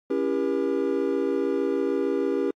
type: chord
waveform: triangle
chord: C# diminished seventh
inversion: none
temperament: just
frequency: 277.2 / 332.6 / 399.1 / 479 Hz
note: C#4 / E4 / G4 / Bb4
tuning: 0 / +16 / +31 / +47 cents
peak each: -26 / -28 / -24 / -27 dBFS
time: 0.1-2.51 s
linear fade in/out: 5 ms
effects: AAC 48 kbps